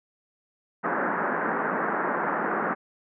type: band-pass noise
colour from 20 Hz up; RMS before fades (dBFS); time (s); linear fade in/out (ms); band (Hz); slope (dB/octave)
white; -27; 0.83-2.75; 20; 170 to 1700; 48
effects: none